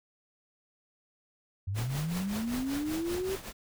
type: linear sweep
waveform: sine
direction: up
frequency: 90.5 to 392 Hz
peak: -30 dBFS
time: 1.67-3.36 s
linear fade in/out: 10 ms
type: noise with tremolo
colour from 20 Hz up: pink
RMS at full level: -37 dBFS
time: 1.74-3.53 s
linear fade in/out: 50 ms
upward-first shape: triangle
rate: 5.2 Hz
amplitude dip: 80%
effects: none